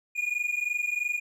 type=tone pair together; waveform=triangle; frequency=2430 / 2453 Hz; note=D#7 / D#7; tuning=-42 / -25 cents; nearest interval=unison; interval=17 cents; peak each=-28 dBFS; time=0.15-1.2 s; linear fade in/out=20 ms; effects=none